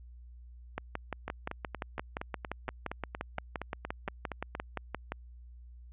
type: two click trains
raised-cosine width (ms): 0.5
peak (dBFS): -21 / -19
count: 15 / 26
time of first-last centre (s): 1.28-4.551 / 0.78-5.12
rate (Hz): 4.28 / 5.76
effects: added 60 Hz sine -48 dBFS peak until 5.92 s + resampled to 8000 Hz